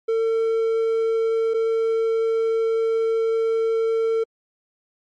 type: tone pair in turn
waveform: triangle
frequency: 450.9 / 450.9 Hz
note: A4 / A4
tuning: +42 / +42 cents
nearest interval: unison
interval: 0 cents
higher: neither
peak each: -16 / -16 dBFS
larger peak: neither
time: 0.08-1.54 / 1.54-4.24 s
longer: second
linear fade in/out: 10 ms
effects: MP3 48 kbps